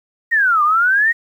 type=exponential two-way sweep; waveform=sine; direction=down then up; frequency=1900 to 1174.7 to 1900 Hz; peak=-11 dBFS; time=0.31-1.13 s; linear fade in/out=20 ms; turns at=0.63 s; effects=8-bit